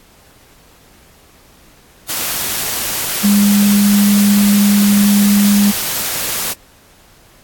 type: tone in noise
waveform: sine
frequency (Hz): 203.4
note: G#3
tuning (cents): -36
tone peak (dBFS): -8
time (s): 3.23-5.72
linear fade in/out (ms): 20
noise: white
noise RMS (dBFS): -19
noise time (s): 2.08-6.54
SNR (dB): +8
effects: pink hiss -47 dBFS RMS until 7.43 s + AAC 64 kbps